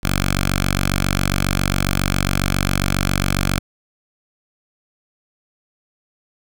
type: tone with notch filter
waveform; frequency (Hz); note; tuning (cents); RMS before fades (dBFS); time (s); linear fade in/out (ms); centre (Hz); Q
5% pulse; 47.34; F#1; +40; -19; 0.03-3.59; 10; 430; 0.53
effects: none